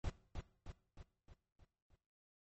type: noise with echo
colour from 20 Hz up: brown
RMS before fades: -39 dBFS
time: 0.04-0.1 s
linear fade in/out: 2 ms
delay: 310 ms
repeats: 6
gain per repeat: -5 dB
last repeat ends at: 1.96 s
effects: noise-tail reverb RT60 0.6 s tail -18 dB re dry + MP3 32 kbps

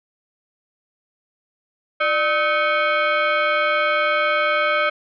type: tone with frequency modulation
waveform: sine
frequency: 340 Hz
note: F4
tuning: 46 cents flat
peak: -16 dBFS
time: 2-4.9 s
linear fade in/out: 10 ms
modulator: 938 Hz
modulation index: 2.3
effects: none

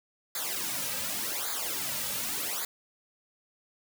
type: noise with flanger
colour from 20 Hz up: white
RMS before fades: -33 dBFS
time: 0.35-2.65 s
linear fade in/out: 2 ms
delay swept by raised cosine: 0.35 to 2.85 ms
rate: 0.87 Hz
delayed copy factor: -0.9
effects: none

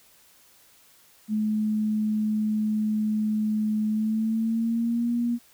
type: tone with pitch glide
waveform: sine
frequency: 214.3 to 237.8 Hz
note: A3 to A#3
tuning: -45 to +35 cents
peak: -22 dBFS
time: 1.28-5.39 s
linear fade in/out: 50 ms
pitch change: +180 cents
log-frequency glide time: 3.88-5.12 s
effects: white hiss -57 dBFS RMS until 5.53 s

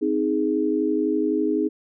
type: chord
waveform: sine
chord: Ab major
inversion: first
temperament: just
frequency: 259.6 / 311.5 / 415.3 Hz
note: C4 / Eb4 / Ab4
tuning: -13 / +2 / 0 cents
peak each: -26 / -22 / -24 dBFS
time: 0.01-1.69 s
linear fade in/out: 20 ms
effects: none

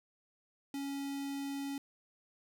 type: tone with notch filter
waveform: square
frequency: 278.3 Hz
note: C#4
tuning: 7 cents sharp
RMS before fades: -39 dBFS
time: 0.74-1.78 s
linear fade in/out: 2 ms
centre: 1200 Hz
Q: 1.3
effects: none

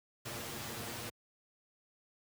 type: noise with comb filter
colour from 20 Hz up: pink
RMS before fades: -42 dBFS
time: 0.25-1.1 s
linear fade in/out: 10 ms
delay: 8.5 ms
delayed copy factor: +0.75
effects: high-pass 80 Hz 12 dB/octave

